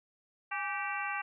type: harmonic tone with a mistuned harmonic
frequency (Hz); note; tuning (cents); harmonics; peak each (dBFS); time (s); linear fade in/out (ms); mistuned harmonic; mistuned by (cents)
388.7; G4; -15; 2 / 3 / 4 / 5 / 6 / 7; -39 / -39 / -39 / -41 / -41 / -42; 0.51-1.22; 10; 2; +86
effects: none